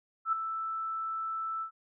sine tone with ADSR envelope, 1321 Hz, E6, 3 cents sharp, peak -23 dBFS, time 0.25-1.71 s, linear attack 77 ms, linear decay 4 ms, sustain -9 dB, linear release 93 ms, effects none

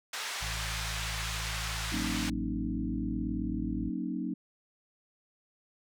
pink band-pass noise, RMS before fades -37 dBFS, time 0.13-2.3 s, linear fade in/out 5 ms, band 1200 to 7300 Hz, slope 12 dB/octave
harmonic tone, 54.5 Hz, A1, 16 cents flat, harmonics 1 / 2 / 3, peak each -37 / -42 / -47 dBFS, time 0.41-3.9 s, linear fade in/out 10 ms
sine chord, D# minor seventh, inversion first, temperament equal with one note detuned, 185 / 233.1 / 272.4 / 311.1 Hz, F#3 / A#3 / C#4 / D#4, 0 / 0 / -30 / 0 cents, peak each -37 dBFS, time 1.92-4.34 s, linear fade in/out 5 ms
effects none

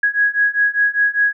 sine beating tone pair, 1658 / 1663 Hz, G#6 / G#6, -3 / +2 cents, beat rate 5 Hz, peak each -17 / -16 dBFS, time 0.03-1.33 s, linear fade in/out 5 ms, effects none

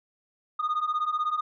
sine beating tone pair, 1220 / 1236 Hz, D#6 / D#6, -34 / -12 cents, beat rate 16 Hz, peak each -27 / -25 dBFS, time 0.59-1.41 s, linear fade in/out 10 ms, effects tanh soft clip ceiling -22 dBFS

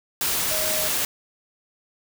sine tone in noise, 622.3 Hz, D#5, in tune, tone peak -30 dBFS, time 0.51-0.88 s, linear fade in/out 2 ms, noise white, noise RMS -24 dBFS, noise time 0.21-1.05 s, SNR -9 dB, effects none

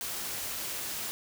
white noise, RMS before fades -36 dBFS, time 0.01-1.11 s, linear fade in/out 0 ms, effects none

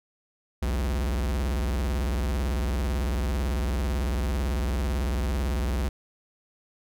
square tone with vibrato, 64 Hz, C2, 38 cents flat, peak -25 dBFS, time 0.62-5.89 s, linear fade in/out 5 ms, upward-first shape square, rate 18 Hz, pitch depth 220 cents each way, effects none

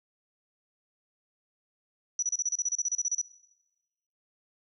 sine tone bursts, 5890 Hz, F#8, 9 cents flat, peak -25 dBFS, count 16, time 2.19-3.215 s, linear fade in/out 2 ms, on 35 ms, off 31 ms, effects noise-tail reverb RT60 1.0 s tail -17 dB re dry

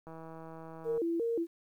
click train, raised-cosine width 1 ms, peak -34 dBFS, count 148, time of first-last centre 0.07-0.977 s, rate 162 Hz
sine tone with vibrato, 394.2 Hz, G4, 10 cents sharp, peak -29 dBFS, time 0.84-1.47 s, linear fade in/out 50 ms, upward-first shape square, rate 2.8 Hz, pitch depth 280 cents each way
effects 11-bit

